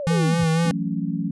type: linear sweep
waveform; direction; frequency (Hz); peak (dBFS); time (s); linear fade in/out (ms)
sine; down; 603 to 82.41; -26; 0-0.44; 0
type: tone with vibrato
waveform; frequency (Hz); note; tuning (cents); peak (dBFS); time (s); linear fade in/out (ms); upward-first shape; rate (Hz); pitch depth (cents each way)
square; 164.5; E3; -3; -18; 0.07-0.71; 0; sine; 4; 47
type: chord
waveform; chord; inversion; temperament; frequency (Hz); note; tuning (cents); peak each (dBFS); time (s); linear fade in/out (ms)
sine; F# minor seventh; third; equal with one note detuned; 166.92 / 185 / 220 / 277.2; E3 / F#3 / A3 / C#4; +22 / 0 / 0 / 0; -27 / -27 / -29 / -29; 0.65-1.31; 5
effects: resampled to 24000 Hz